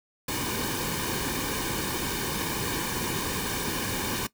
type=noise with comb filter; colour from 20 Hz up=pink; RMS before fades=-30 dBFS; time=0.28-4.27 s; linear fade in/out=5 ms; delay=1.5 ms; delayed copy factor=-0.7; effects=noise-tail reverb RT60 0.1 s tail -18 dB re dry